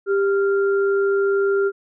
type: tone pair together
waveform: sine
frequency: 395.8 / 1391 Hz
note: G4 / F6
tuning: +17 / -7 cents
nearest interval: octave + minor seventh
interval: 2176 cents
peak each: -16 / -26 dBFS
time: 0.06-1.72 s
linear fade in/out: 50 ms
effects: none